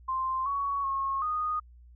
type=tone with pitch steps; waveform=sine; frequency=1047 / 1119 / 1088 / 1236 Hz; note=C6 / C#6 / C#6 / D#6; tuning=+1 / +16 / -33 / -12 cents; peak=-27 dBFS; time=0.08-1.6 s; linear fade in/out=10 ms; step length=380 ms; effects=added 60 Hz sine -50 dBFS peak until 1.95 s